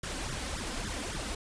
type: noise with flanger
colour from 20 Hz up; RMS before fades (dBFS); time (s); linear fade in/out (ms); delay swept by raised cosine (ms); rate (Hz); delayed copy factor
pink; -36; 0.03-1.35; 5; 0.56 to 3.96; 3.6; +0.9
effects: resampled to 22050 Hz